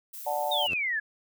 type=noise; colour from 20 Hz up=violet; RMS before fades=-41 dBFS; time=0.13-0.68 s; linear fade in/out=10 ms
type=chord; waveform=sine; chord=D major; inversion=none; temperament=just; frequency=587.3 / 734.2 / 881 Hz; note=D5 / F#5 / A5; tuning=0 / -14 / +2 cents; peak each=-31 dBFS; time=0.26-0.67 s; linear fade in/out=10 ms
type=exponential sweep; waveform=sine; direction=down; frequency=3775 to 1661.2 Hz; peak=-26 dBFS; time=0.51-1 s; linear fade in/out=10 ms
type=tone with exponential growth; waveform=10% pulse; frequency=90.2 Hz; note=F#2; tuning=44 cents flat; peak=-27 dBFS; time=0.61-0.74 s; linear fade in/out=5 ms; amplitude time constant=28 ms
effects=none